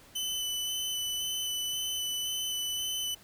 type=tone with vibrato; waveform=sawtooth; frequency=3010 Hz; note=F#7; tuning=29 cents sharp; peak=-28 dBFS; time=0.15-3.15 s; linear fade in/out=10 ms; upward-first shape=square; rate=1.9 Hz; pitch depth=11 cents each way; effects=pink hiss -56 dBFS RMS until 3.23 s